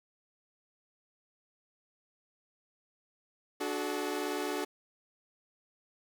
sawtooth chord, D major, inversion none, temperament equal with one note detuned, 293.7 / 370 / 429.7 Hz, D4 / F#4 / A4, 0 / 0 / -41 cents, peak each -33 dBFS, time 3.6-4.65 s, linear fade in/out 10 ms, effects 10-bit

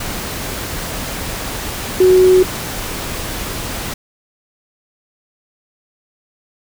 sine tone in noise, 370 Hz, F#4, in tune, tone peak -6 dBFS, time 2-2.43 s, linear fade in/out 5 ms, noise pink, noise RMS -24 dBFS, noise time 0-3.94 s, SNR +15 dB, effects none

